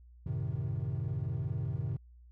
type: chord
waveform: triangle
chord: F# diminished seventh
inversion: none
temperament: equal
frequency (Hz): 92.5 / 110 / 130.81 / 155.56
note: F#2 / A2 / C3 / Eb3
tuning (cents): 0 / 0 / 0 / 0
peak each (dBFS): -36 / -35 / -33 / -37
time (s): 0.26-1.97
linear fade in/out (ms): 5
effects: tanh soft clip ceiling -24 dBFS + added 60 Hz sine -53 dBFS peak until 2.31 s